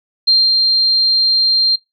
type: tone with ADSR envelope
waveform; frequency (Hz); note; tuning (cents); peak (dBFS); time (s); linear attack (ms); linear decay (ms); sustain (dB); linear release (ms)
sine; 4180; C8; -2; -7; 0.27-1.76; 12; 220; -3; 9
effects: noise-tail reverb RT60 0.2 s tail -22 dB re dry